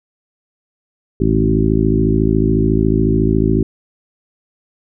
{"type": "harmonic tone with a mistuned harmonic", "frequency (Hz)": 54, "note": "A1", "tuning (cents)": -32, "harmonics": [1, 2, 3, 4, 5, 6, 7], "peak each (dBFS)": [-19, -19, -19, -19, -19, -19, -19], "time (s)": [1.2, 3.63], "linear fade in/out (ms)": 5, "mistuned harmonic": 2, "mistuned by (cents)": 29, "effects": []}